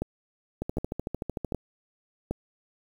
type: two click trains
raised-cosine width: 2 ms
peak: -15 / -17 dBFS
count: 4 / 13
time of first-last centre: 0.02-2.31 / 0.62-1.522 s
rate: 1.31 / 13.3 Hz
effects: 8-bit